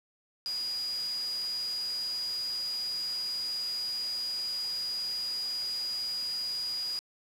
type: tone in noise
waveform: sine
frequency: 4891 Hz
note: D#8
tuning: 31 cents flat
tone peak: -31 dBFS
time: 0.46-6.99 s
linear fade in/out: 0 ms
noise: white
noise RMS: -45 dBFS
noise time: 0.46-6.99 s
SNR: +11 dB
effects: low-pass 12000 Hz 12 dB/octave